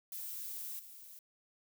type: noise with level steps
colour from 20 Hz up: violet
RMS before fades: -43 / -53 dBFS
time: 0.12-1.19 s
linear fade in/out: 2 ms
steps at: 0.79 s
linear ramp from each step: 5 ms
effects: none